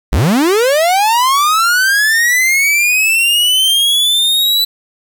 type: linear sweep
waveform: 45% pulse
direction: up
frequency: 39.13 to 3985 Hz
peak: -9 dBFS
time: 0.12-4.65 s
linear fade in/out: 10 ms
effects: 7-bit